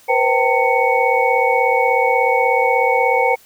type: tone cluster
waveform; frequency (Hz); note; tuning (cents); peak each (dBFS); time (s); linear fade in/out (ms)
sine; 482.5 / 519 / 778 / 904 / 2223; B4 / C5 / G5 / A5 / C#7; -40 / -14 / -13 / +47 / +4; -19; 0.08-3.36; 20
effects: white hiss -49 dBFS RMS until 3.45 s